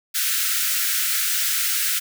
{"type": "high-pass noise", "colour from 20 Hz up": "white", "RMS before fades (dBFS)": -22, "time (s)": [0.14, 2], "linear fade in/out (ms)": 20, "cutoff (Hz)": 1300, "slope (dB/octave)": 96, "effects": []}